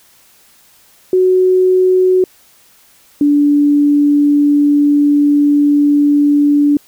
sine tone pair in turn, 370 / 290.3 Hz, F#4 / D4, 0 / -20 cents, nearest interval major third, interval 420 cents, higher first, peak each -7 dBFS, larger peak neither, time 1.13-2.24 / 3.21-6.77 s, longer second, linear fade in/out 2 ms, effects white hiss -48 dBFS RMS until 6.87 s

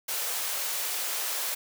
white high-pass noise, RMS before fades -31 dBFS, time 0.08-1.55 s, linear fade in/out 10 ms, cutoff 440 Hz, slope 24 dB/octave, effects none

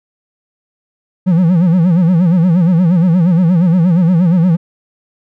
triangle tone with vibrato, 174.1 Hz, F3, 5 cents flat, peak -5 dBFS, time 1.26-4.57 s, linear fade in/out 20 ms, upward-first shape sine, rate 8.5 Hz, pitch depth 140 cents each way, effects none

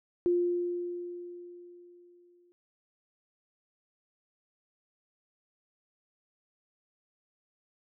sine tone with exponential decay, 351.2 Hz, F4, 10 cents sharp, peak -22 dBFS, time 0.26-2.52 s, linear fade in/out 0 ms, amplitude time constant 490 ms, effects none

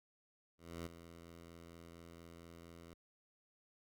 10% pulse tone with ADSR envelope, 84.3 Hz, E2, 39 cents sharp, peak -34 dBFS, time 0.58-2.94 s, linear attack 280 ms, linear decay 15 ms, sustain -12 dB, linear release 9 ms, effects none

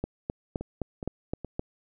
two click trains, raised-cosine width 2 ms, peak -16 / -22 dBFS, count 7 / 3, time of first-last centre 0.04-1.594 / 0.61-1.447 s, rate 3.86 / 2.39 Hz, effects none

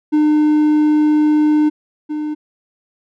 triangle tone pair in turn, 302.6 / 302.6 Hz, D#4 / D#4, -48 / -48 cents, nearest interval unison, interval 0 cents, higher neither, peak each -8 / -17 dBFS, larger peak first, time 0.12-1.7 / 2.09-2.35 s, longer first, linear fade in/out 20 ms, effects none

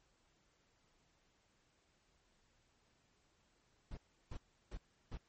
brown noise bursts, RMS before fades -45 dBFS, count 4, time 3.91-5.174 s, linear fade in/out 5 ms, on 61 ms, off 340 ms, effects pink hiss -75 dBFS RMS until 5.28 s + MP3 32 kbps

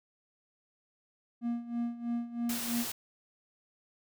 triangle tone with tremolo, 236.4 Hz, A#3, 24 cents sharp, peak -27 dBFS, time 1.41-2.86 s, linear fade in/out 50 ms, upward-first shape sine, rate 3.1 Hz, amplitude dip 80%
white noise, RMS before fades -37 dBFS, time 2.49-2.92 s, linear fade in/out 5 ms
effects none

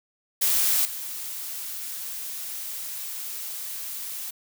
blue noise with level steps, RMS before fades -22 / -34 dBFS, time 0.41-4.31 s, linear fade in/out 10 ms, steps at 0.85 s, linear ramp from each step 2 ms, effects none

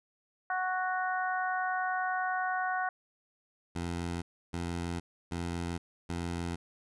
harmonic tone, 370 Hz, F#4, in tune, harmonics 2 / 3 / 4 / 5, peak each -32 / -37 / -34 / -41 dBFS, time 0.5-2.89 s, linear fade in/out 2 ms
15% pulse tone bursts, 86 Hz, F2, 26 cents flat, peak -27 dBFS, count 4, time 3.75-6.56 s, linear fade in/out 10 ms, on 470 ms, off 310 ms
effects resampled to 24000 Hz

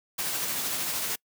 white noise with tremolo, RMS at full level -29 dBFS, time 0.18-1.16 s, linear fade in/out 10 ms, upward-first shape triangle, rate 13 Hz, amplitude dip 30%, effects noise-tail reverb RT60 0.1 s tail -26 dB re dry + high-pass 100 Hz 12 dB/octave

